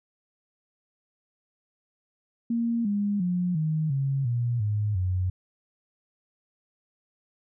sine tone with pitch steps, 232.9 / 203.9 / 178.56 / 156.34 / 136.89 / 119.86 / 104.95 / 91.89 Hz, A#3 / G#3 / F3 / D#3 / C#3 / A#2 / G#2 / F#2, -1 / -32 / +39 / +9 / -21 / +49 / +19 / -11 cents, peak -23 dBFS, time 2.5-5.3 s, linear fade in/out 5 ms, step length 350 ms, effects none

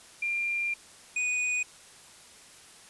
sine / square tone pair in turn, 2389 / 2477 Hz, D7 / D#7, +29 / -8 cents, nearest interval minor second, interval 63 cents, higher second, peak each -27 dBFS, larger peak neither, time 0.22-0.74 / 1.16-1.63 s, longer first, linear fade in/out 5 ms, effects white hiss -52 dBFS RMS until 2.89 s + resampled to 24000 Hz

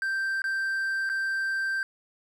triangle tone with dropouts, 1568 Hz, G6, in tune, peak -24 dBFS, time 0.02-1.83 s, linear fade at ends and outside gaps 1 ms, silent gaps 0.419-0.441 / 1.092-1.098 s, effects none

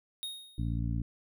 square tone with exponential decay, 3729 Hz, A#7, in tune, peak -34 dBFS, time 0.23-0.79 s, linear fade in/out 0 ms, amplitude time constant 120 ms
harmonic tone, 57.3 Hz, A#1, 29 cents flat, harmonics 1 / 2 / 3 / 4 / 5, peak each -33 / -33 / -38 / -41 / -42 dBFS, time 0.58-1.02 s, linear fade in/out 5 ms
effects none

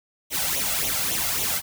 white noise with flanger, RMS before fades -25 dBFS, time 0.3-1.62 s, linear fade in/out 50 ms, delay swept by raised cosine 0.3 to 1.5 ms, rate 3.6 Hz, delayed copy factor +0.7, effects none

